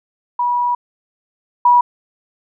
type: tone pair in turn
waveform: sine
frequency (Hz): 971 / 971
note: B5 / B5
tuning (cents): -30 / -30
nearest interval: unison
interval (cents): 0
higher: neither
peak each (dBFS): -14 / -7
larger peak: second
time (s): 0.39-0.75 / 1.65-1.81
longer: first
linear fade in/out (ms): 5
effects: none